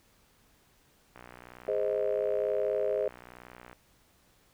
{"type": "click train", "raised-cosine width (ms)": 0.5, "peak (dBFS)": -32, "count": 158, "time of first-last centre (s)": [1.16, 3.73], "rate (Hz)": 61.1}
{"type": "chord", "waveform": "sine", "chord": "Ab major", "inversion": "none", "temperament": "just", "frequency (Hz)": [415.3, 519.1, 623], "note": ["Ab4", "C5", "Eb5"], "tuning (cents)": [0, -14, 2], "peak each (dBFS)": -31, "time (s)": [1.68, 3.08], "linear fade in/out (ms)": 2}
{"effects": ["pink hiss -65 dBFS RMS until 4.53 s"]}